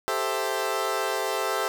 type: chord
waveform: 20% pulse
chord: A minor seventh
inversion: third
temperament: equal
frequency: 392 / 440 / 523.3 / 659.3 Hz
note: G4 / A4 / C5 / E5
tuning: 0 / 0 / 0 / 0 cents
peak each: -26 dBFS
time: 0.08-1.68 s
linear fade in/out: 0 ms
effects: none

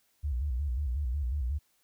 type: tone with vibrato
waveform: sine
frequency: 66.8 Hz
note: C2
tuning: 36 cents sharp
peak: -28 dBFS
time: 0.23-1.59 s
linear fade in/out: 20 ms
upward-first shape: square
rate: 5.5 Hz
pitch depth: 160 cents each way
effects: white hiss -71 dBFS RMS until 1.83 s

